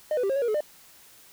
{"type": "tone with pitch steps", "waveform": "triangle", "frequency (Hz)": [611, 496.4, 393.1, 539, 558, 475.8, 428.5, 600], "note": ["D#5", "B4", "G4", "C#5", "C#5", "A#4", "A4", "D5"], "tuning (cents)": [-32, 9, 5, -49, 11, 35, -46, 37], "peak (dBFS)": -20, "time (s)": [0.11, 0.606], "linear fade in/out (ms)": 2, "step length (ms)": 62, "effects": ["tanh soft clip ceiling -17 dBFS", "white hiss -53 dBFS RMS until 1.32 s"]}